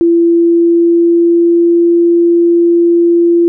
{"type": "tone with pitch glide", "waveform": "sine", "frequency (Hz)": [338.4, 341.9], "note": ["E4", "F4"], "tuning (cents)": [45, -37], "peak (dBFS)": -5, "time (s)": [0.01, 3.48], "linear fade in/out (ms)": 0, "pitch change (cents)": 18, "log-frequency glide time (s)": [0.23, 1.95], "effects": []}